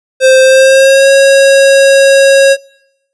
square tone with pitch glide, 523.3 to 547.1 Hz, C5 to C#5, 0 to -23 cents, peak -3 dBFS, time 0.2-2.57 s, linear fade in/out 50 ms, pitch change +77 cents, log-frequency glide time 0.42-1.1 s, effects noise-tail reverb RT60 0.9 s tail -25 dB re dry + resampled to 24000 Hz

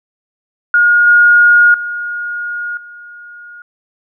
sine tone with level steps, 1432 Hz, F6, 43 cents sharp, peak -6 / -4 / -18 / -31 dBFS, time 0.74-3.62 s, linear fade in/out 2 ms, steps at 1.07 / 1.74 / 2.77 s, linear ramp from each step 2 ms, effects none

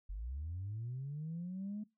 sine linear sweep, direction up, 43.27 to 215 Hz, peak -38 dBFS, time 0.09-1.84 s, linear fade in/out 10 ms, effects noise-tail reverb RT60 0.2 s tail -21 dB re dry + tanh soft clip ceiling -35 dBFS

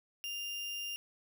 35% pulse tone, 2800 Hz, F7, 4 cents sharp, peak -36 dBFS, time 0.24-0.96 s, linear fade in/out 0 ms, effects none

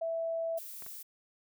sine tone, 659.3 Hz, E5, in tune, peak -31 dBFS, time 0.01-0.59 s, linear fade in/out 10 ms
violet noise, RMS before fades -45 dBFS, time 0.57-1.03 s, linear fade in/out 10 ms
clicks, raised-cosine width 0.5 ms, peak -34 dBFS, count 2, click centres 0.823 / 0.864 s
effects none

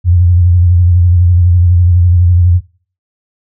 sine tone with vibrato, 88.1 Hz, F2, 16 cents sharp, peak -4 dBFS, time 0.04-2.61 s, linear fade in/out 50 ms, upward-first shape sine, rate 12 Hz, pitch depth 57 cents each way, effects noise-tail reverb RT60 0.4 s tail -19 dB re dry

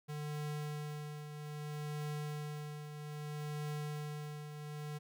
square tone with tremolo, 149.4 Hz, D3, 30 cents sharp, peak -38 dBFS, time 0.08-4.99 s, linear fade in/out 20 ms, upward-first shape triangle, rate 0.62 Hz, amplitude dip 60%, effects none

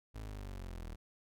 30% pulse linear sweep, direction down, 55 to 38.89 Hz, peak -40 dBFS, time 0.14-0.96 s, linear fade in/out 20 ms, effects none

